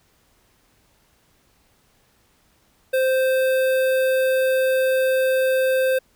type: tone with notch filter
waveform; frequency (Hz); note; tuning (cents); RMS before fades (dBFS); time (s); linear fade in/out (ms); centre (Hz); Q
square; 522; C5; -4; -19; 2.93-5.99; 10; 6100; 0.7
effects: pink hiss -61 dBFS RMS until 6.15 s